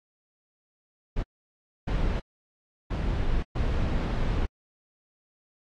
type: noise bursts at uneven times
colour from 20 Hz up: brown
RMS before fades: -26 dBFS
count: 4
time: 1.16-1.23 / 1.87-2.2 / 2.9-3.43 / 3.55-4.46 s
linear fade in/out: 10 ms
effects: low-pass 4000 Hz 12 dB/octave + AAC 48 kbps